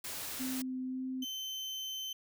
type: noise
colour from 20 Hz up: white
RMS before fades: -41 dBFS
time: 0.04-0.62 s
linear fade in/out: 5 ms
type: tone with vibrato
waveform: sine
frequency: 258.3 Hz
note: C4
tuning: 22 cents flat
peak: -35 dBFS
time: 0.39-1.25 s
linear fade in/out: 20 ms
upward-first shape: sine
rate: 1.8 Hz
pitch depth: 9 cents each way
type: tone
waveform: 35% pulse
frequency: 3080 Hz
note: G7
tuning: 31 cents flat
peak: -36 dBFS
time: 1.22-2.13 s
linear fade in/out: 5 ms
effects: none